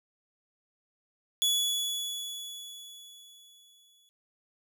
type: tone with exponential decay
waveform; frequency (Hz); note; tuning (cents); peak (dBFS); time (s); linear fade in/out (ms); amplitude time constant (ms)
sawtooth; 3402; G#7; +41; -20; 1.42-4.09; 0; 580
effects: none